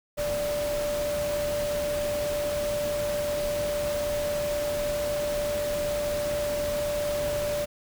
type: tone in noise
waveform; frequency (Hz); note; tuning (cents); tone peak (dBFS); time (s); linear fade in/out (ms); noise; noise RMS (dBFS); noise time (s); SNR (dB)
sine; 587.3; D5; 0; -26; 0.17-7.66; 20; pink; -35; 0.17-7.66; +6
effects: none